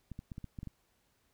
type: clicks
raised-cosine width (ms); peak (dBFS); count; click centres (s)
5; -30; 8; 0.117 / 0.191 / 0.318 / 0.381 / 0.443 / 0.588 / 0.631 / 0.673
effects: pink hiss -74 dBFS RMS until 1.33 s